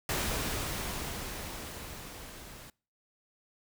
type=noise with level ramp; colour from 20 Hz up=pink; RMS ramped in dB=-31 to -49 dBFS; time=0.09-2.7 s; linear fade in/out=2 ms; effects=noise-tail reverb RT60 0.4 s tail -25 dB re dry